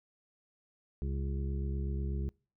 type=harmonic tone; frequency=68.2 Hz; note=C#2; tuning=28 cents flat; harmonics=1 / 2 / 3 / 5 / 6; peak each=-33 / -39 / -43 / -47 / -49 dBFS; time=1.02-2.29 s; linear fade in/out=0 ms; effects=noise-tail reverb RT60 0.4 s tail -26 dB re dry